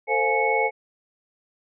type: tone cluster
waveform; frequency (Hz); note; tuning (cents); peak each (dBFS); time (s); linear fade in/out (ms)
sine; 447.5 / 526 / 702 / 842 / 2205; A4 / C5 / F5 / G#5 / C#7; +29 / +9 / +9 / +24 / -10; -25 / -26 / -30 / -24 / -24; 0.07-0.71; 50
effects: none